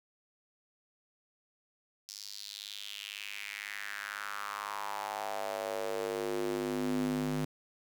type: tone with high-pass filter sweep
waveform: square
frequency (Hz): 51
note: G#1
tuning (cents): -31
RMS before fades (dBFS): -37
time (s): 2.08-7.45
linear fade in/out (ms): 5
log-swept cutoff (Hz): 5300 to 190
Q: 3.8
effects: 9-bit